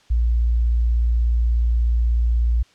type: tone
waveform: sine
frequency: 58.27 Hz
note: A#1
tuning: in tune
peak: -15 dBFS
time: 0.1-2.63 s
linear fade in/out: 10 ms
effects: white hiss -55 dBFS RMS until 2.74 s + low-pass 5000 Hz 12 dB/octave